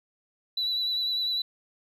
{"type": "tone with vibrato", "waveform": "sine", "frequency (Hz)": 3951, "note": "B7", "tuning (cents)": 0, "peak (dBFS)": -24, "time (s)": [0.57, 1.42], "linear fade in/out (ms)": 5, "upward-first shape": "triangle", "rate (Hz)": 10, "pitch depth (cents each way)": 30, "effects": ["tanh soft clip ceiling -22 dBFS"]}